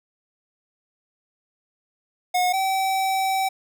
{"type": "tone pair in turn", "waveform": "square", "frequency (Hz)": [725, 768.1], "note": ["F#5", "G5"], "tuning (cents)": [-35, -35], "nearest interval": "minor second", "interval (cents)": 100, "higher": "second", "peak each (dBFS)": [-19, -21], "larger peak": "first", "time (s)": [[2.34, 2.53], [2.53, 3.49]], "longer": "second", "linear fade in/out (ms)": 10, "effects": []}